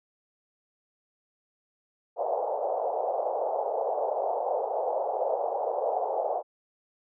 white band-pass noise, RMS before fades -29 dBFS, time 2.16-6.43 s, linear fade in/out 50 ms, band 470 to 800 Hz, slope 48 dB/octave, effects none

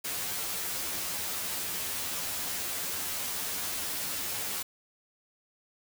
white noise with comb filter, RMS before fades -34 dBFS, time 0.04-4.63 s, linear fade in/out 10 ms, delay 11 ms, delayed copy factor +1, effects none

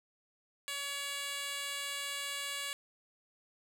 10% pulse tone with band-pass filter, 565 Hz, C#5, 33 cents sharp, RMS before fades -39 dBFS, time 0.68-2.73 s, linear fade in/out 0 ms, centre 6300 Hz, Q 0.52, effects 10-bit

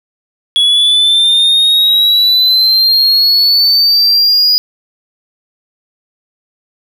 triangle exponential sweep, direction up, 3359 to 4928 Hz, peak -5 dBFS, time 0.56-4.58 s, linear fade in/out 0 ms, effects none

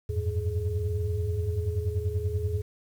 sine tone cluster, 83.3 / 93.9 / 104 / 421.8 Hz, E2 / F#2 / G#2 / G#4, +19 / +26 / +3 / +27 cents, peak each -29 / -31 / -31 / -34 dBFS, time 0.09-2.62 s, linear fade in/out 10 ms, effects tanh soft clip ceiling -16 dBFS + 9-bit

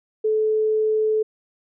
sine tone, 433.4 Hz, A4, 26 cents flat, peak -17 dBFS, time 0.24-1.23 s, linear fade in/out 10 ms, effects none

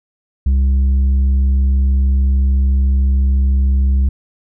triangle tone with tanh clipping, 66.7 Hz, C2, 34 cents sharp, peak -11 dBFS, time 0.46-4.09 s, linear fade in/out 5 ms, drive 9 dB, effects none

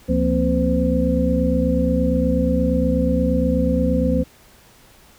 sine tone cluster, 70.4 / 174.2 / 232.6 / 261 / 513 Hz, C#2 / F3 / A#3 / C4 / C5, +27 / -4 / -4 / -4 / -34 cents, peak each -22 dBFS, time 0.08-4.24 s, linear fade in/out 20 ms, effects pink hiss -50 dBFS RMS until 5.18 s

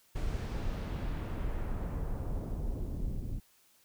brown noise with low-pass filter sweep, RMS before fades -35 dBFS, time 0.15-3.4 s, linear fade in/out 10 ms, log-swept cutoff 10000 to 260 Hz, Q 0.77, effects white hiss -66 dBFS RMS until 3.84 s

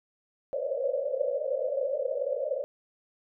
pink band-pass noise, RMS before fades -30 dBFS, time 0.53-2.64 s, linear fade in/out 0 ms, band 510 to 590 Hz, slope 96 dB/octave, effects none

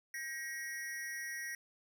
square tone with amplitude modulation, 1893 Hz, A#6, 26 cents sharp, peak -37 dBFS, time 0.14-1.55 s, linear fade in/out 2 ms, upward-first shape sine, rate 293 Hz, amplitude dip 75%, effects none

